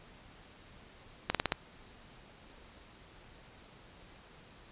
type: slowing click train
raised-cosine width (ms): 0.3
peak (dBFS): -12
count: 5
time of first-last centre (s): 1.3-1.521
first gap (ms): 47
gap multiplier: 1.11
effects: pink hiss -56 dBFS RMS until 4.71 s + resampled to 8000 Hz